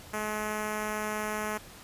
5% pulse tone with notch filter, 213.1 Hz, G#3, 45 cents sharp, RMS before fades -33 dBFS, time 0.13-1.58 s, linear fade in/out 10 ms, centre 4000 Hz, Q 0.65, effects pink hiss -49 dBFS RMS until 1.83 s + resampled to 32000 Hz

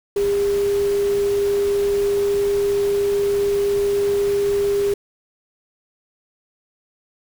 sine tone in noise, 402.8 Hz, G4, 47 cents sharp, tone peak -16 dBFS, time 0.16-4.94 s, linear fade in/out 5 ms, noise pink, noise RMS -34 dBFS, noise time 0.16-4.94 s, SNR +15 dB, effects none

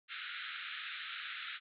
pink band-pass noise, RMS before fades -44 dBFS, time 0.08-1.6 s, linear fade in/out 50 ms, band 1300 to 3900 Hz, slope 96 dB/octave, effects none

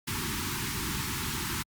pink band-stop noise, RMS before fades -32 dBFS, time 0.07-1.63 s, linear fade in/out 10 ms, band 400 to 860 Hz, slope 96 dB/octave, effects high-pass 60 Hz 12 dB/octave + Opus 48 kbps

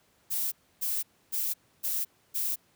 violet noise bursts, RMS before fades -30 dBFS, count 5, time 0.3-2.56 s, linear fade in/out 20 ms, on 220 ms, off 290 ms, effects pink hiss -66 dBFS RMS until 2.75 s + high-pass 80 Hz 12 dB/octave

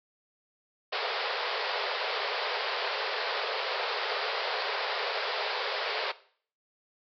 pink band-pass noise, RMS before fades -32 dBFS, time 0.92-6.12 s, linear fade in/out 10 ms, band 410 to 5000 Hz, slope 96 dB/octave, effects noise-tail reverb RT60 0.5 s tail -17 dB re dry

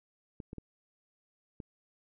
clicks, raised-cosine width 3 ms, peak -29 dBFS, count 4, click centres 0.402 / 0.531 / 0.583 / 1.602 s, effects none

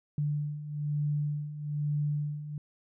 sine beating tone pair, 146.83 / 147.93 Hz, D3 / D3, 0 / +13 cents, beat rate 1.1 Hz, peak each -35 / -30 dBFS, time 0.18-2.58 s, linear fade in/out 2 ms, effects none

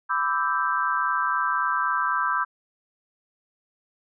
sine chord, E minor seventh, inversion second, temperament equal with one note detuned, 996.9 / 1174.7 / 1318.5 / 1568 Hz, B5 / D6 / E6 / G6, +16 / 0 / 0 / 0 cents, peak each -27 dBFS, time 0.09-2.45 s, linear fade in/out 20 ms, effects none

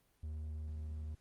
triangle tone, 77 Hz, D#2, 17 cents flat, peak -38 dBFS, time 0.23-1.15 s, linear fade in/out 5 ms, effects pink hiss -74 dBFS RMS until 1.2 s + Opus 32 kbps

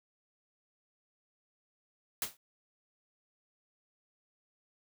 white noise with exponential decay, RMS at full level -30 dBFS, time 2.22-2.37 s, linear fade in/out 2 ms, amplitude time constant 31 ms, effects none

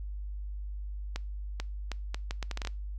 accelerating click train, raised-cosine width 0.2 ms, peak -18 dBFS, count 11, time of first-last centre 1.16-2.673 s, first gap 440 ms, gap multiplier 0.72, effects noise-tail reverb RT60 0.3 s tail -23 dB re dry + added 50 Hz sine -35 dBFS peak until 2.98 s

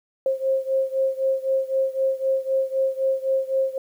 sine beating tone pair, 531 / 534.9 Hz, C5 / C5, +25 / +38 cents, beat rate 3.9 Hz, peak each -22 / -24 dBFS, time 0.26-3.78 s, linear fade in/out 2 ms, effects 9-bit

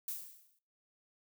violet noise with exponential decay, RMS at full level -37 dBFS, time 0.08-0.59 s, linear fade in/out 2 ms, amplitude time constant 110 ms, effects noise-tail reverb RT60 0.4 s tail -21 dB re dry

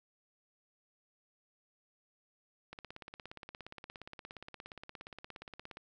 click train, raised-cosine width 0.3 ms, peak -30 dBFS, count 53, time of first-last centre 2.73-5.771 s, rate 17.1 Hz, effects none

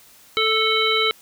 harmonic tone with a mistuned harmonic, 440 Hz, A4, in tune, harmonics 1 / 3 / 5 / 7 / 9, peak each -23 / -23 / -23 / -23 / -23 dBFS, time 0.37-1.11 s, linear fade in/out 0 ms, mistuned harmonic 9, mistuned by -19 cents, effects white hiss -50 dBFS RMS until 1.21 s

